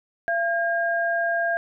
sine tone pair together, 679.9 / 1617 Hz, F5 / G#6, -47 / -47 cents, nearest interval octave + minor third, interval 1500 cents, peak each -23 / -24 dBFS, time 0.28-1.57 s, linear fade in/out 0 ms, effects none

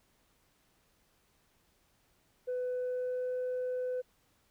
sine tone with pitch glide, 500 to 503.5 Hz, B4 to B4, +21 to +33 cents, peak -30 dBFS, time 2.47-4.02 s, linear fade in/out 20 ms, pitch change +12 cents, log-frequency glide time 2.72-3.33 s, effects tanh soft clip ceiling -30 dBFS + pink hiss -71 dBFS RMS until 4.5 s

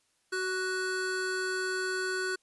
square tone pair together, 373.7 / 1480 Hz, F#4 / F#6, +17 / 0 cents, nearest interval 2 octaves, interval 2383 cents, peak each -34 / -33 dBFS, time 0.32-2.36 s, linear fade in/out 10 ms, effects white hiss -72 dBFS RMS until 2.42 s + resampled to 24000 Hz

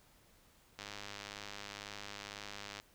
click train, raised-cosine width 0.2 ms, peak -27 dBFS, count 206, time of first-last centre 0.79-2.8 s, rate 102 Hz, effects pink hiss -66 dBFS RMS until 2.94 s

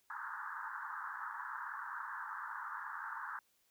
white band-pass noise, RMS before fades -44 dBFS, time 0.1-3.39 s, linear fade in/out 2 ms, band 870 to 1700 Hz, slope 96 dB/octave, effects white hiss -75 dBFS RMS until 3.7 s

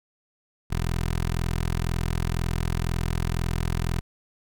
15% pulse tone with notch filter, 42 Hz, E1, 33 cents sharp, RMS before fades -26 dBFS, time 0.7-4.01 s, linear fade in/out 20 ms, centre 530 Hz, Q 1.4, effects none

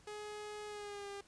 sawtooth tone with pitch glide, 420 to 400.6 Hz, G#4 to G4, +19 to +38 cents, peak -40 dBFS, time 0.07-1.21 s, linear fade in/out 5 ms, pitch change -81 cents, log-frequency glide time 0.67-1.09 s, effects pink hiss -65 dBFS RMS until 1.27 s + resampled to 22050 Hz

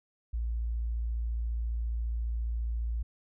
sine tone, 57.3 Hz, A#1, 29 cents flat, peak -29 dBFS, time 0.33-3.03 s, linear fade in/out 10 ms, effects none

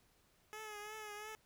10% pulse tone with vibrato, 424.5 Hz, G#4, 38 cents sharp, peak -38 dBFS, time 0.53-1.35 s, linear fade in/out 0 ms, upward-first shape triangle, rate 2.9 Hz, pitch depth 53 cents each way, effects pink hiss -72 dBFS RMS until 1.45 s

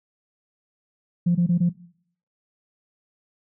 sine tone bursts, 174.3 Hz, F3, 3 cents flat, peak -15 dBFS, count 4, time 1.26-1.695 s, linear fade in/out 10 ms, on 93 ms, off 21 ms, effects noise-tail reverb RT60 0.6 s tail -19 dB re dry + tanh soft clip ceiling -12 dBFS

